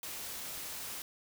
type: noise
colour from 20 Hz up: white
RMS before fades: -42 dBFS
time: 0.03-1.02 s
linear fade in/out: 2 ms
effects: none